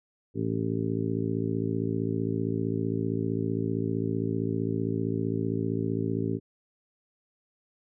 harmonic tone, 55.4 Hz, A1, 13 cents sharp, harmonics 2 / 3 / 4 / 5 / 6 / 7 / 8, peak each -32 / -33 / -34 / -32 / -42 / -33 / -39 dBFS, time 0.34-6.4 s, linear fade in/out 50 ms, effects none

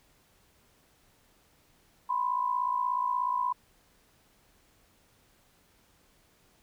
sine tone pair together, 987.8 / 1044.5 Hz, B5 / C6, 0 / -3 cents, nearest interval minor second, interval 97 cents, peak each -28 / -31 dBFS, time 2.09-3.53 s, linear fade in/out 10 ms, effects pink hiss -65 dBFS RMS until 6.62 s

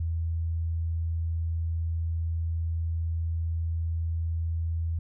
sine tone, 82.41 Hz, E2, in tune, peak -26 dBFS, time 0-4.99 s, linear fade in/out 5 ms, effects none

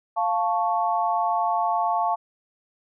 sine chord, F augmented, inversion none, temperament equal, 698.5 / 880 / 1108.7 Hz, F5 / A5 / C#6, 0 / 0 / 0 cents, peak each -24 / -24 / -27 dBFS, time 0.16-2.16 s, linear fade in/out 20 ms, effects none

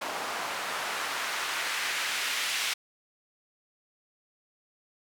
white noise with band-pass filter sweep, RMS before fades -32 dBFS, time 0.01-2.74 s, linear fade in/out 10 ms, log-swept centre 810 to 2600 Hz, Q 1, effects none

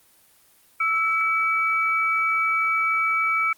sine tone pair together, 1318.5 / 2288 Hz, E6 / D7, 0 / -46 cents, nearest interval minor seventh, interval 954 cents, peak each -22 dBFS, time 0.8-3.53 s, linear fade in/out 5 ms, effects white hiss -57 dBFS RMS until 3.57 s + Opus 24 kbps

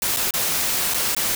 white noise with dropouts, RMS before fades -22 dBFS, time 0.02-1.35 s, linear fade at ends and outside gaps 2 ms, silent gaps 0.164-0.169 / 0.308-0.338 / 0.939-0.943 / 1.149-1.165 s, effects none

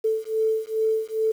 sine beating tone pair, 439.3 / 441.7 Hz, A4 / A4, -3 / +7 cents, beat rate 2.4 Hz, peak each -24 dBFS, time 0.04-1.32 s, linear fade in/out 10 ms, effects 8-bit

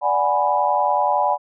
sine chord, G# half-diminished seventh, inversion second, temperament equal, 587.3 / 740 / 830.6 / 987.8 Hz, D5 / F#5 / G#5 / B5, 0 / 0 / 0 / 0 cents, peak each -23 / -22 / -20 / -21 dBFS, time 0.01-1.38 s, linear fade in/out 50 ms, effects none

